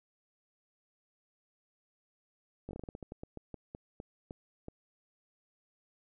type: slowing click train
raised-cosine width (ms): 2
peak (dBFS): -29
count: 17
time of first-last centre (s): 2.69-4.684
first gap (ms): 19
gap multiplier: 1.22
effects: none